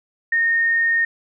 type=tone; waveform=sine; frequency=1841 Hz; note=A#6; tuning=22 cents flat; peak=-15 dBFS; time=0.32-1.05 s; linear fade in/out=5 ms; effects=none